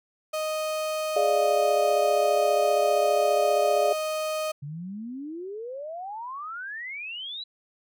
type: tone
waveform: 35% pulse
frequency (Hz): 622.3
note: D#5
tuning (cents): 0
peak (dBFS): -25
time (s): 0.33-4.52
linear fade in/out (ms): 10
type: chord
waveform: sine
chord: D diminished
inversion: second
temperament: equal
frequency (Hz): 415.3 / 587.3 / 698.5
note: Ab4 / D5 / F5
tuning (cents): 0 / 0 / 0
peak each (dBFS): -27 / -23 / -25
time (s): 1.16-3.93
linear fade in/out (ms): 5
type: exponential sweep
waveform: sine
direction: up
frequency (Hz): 137.9 to 4018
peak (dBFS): -33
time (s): 4.62-7.44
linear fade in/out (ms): 10
effects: none